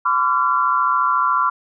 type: tone cluster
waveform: sine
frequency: 1015 / 1149 / 1371 Hz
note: B5 / D6 / F6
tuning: +47 / -38 / -32 cents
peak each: -19 dBFS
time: 0.05-1.5 s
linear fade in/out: 10 ms
effects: none